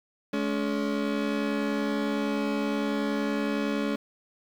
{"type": "tone pair together", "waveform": "30% pulse", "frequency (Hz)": [212.4, 283.1], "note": ["G#3", "C#4"], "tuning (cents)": [39, 37], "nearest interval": "perfect fourth", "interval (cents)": 498, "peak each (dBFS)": -26, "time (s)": [0.33, 3.96], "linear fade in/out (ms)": 5, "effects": ["low-pass 4000 Hz 12 dB/octave", "8-bit"]}